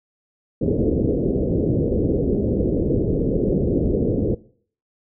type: low-pass noise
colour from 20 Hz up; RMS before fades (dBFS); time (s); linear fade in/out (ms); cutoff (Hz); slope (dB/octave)
white; -20; 0.61-4.35; 5; 490; 48
effects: noise-tail reverb RT60 0.5 s tail -19 dB re dry